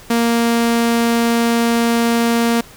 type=tone; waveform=sawtooth; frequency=233.1 Hz; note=A#3; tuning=in tune; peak=-9 dBFS; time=0.1-2.61 s; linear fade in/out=5 ms; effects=pink hiss -41 dBFS RMS until 2.76 s